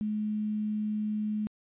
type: tone with quantisation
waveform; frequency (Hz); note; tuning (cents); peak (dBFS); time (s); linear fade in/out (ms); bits
sine; 212.4; G#3; +39; -28; 0.01-1.47; 0; 9
effects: resampled to 8000 Hz